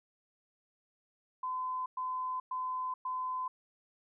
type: tone bursts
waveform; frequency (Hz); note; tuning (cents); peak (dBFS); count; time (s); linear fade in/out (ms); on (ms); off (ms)
sine; 1020; C6; -44; -33; 4; 1.43-3.48; 5; 430; 110
effects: none